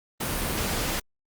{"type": "noise", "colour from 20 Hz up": "pink", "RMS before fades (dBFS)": -28, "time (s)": [0.2, 1], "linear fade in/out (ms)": 10, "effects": ["Opus 32 kbps"]}